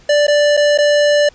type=tone with dropouts; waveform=square; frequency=587 Hz; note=D5; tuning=1 cent flat; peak=-10 dBFS; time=0.09-1.29 s; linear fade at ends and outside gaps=5 ms; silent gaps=0.269-0.28 / 0.569-0.573 / 0.777-0.785 s; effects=pink hiss -47 dBFS RMS until 1.34 s + resampled to 16000 Hz